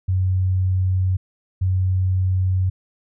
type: tone pair in turn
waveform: sine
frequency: 93.1 / 93.1 Hz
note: F#2 / F#2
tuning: +11 / +11 cents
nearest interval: unison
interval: 0 cents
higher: neither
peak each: -16 / -16 dBFS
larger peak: neither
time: 0.08-1.17 / 1.61-2.7 s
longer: neither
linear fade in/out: 10 ms
effects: none